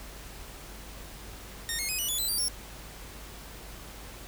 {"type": "tone with pitch steps", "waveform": "10% pulse", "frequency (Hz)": [1843, 2154, 2518, 2943, 3439, 4020, 4698, 5491], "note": ["A#6", "C7", "D#7", "F#7", "A7", "B7", "D8", "F8"], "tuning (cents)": [-20, 50, 20, -10, -40, 30, 0, -30], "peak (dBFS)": -21, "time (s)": [1.69, 2.482], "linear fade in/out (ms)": 0, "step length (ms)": 99, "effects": ["added 50 Hz sine -46 dBFS peak until 4.27 s", "pink hiss -46 dBFS RMS until 4.27 s"]}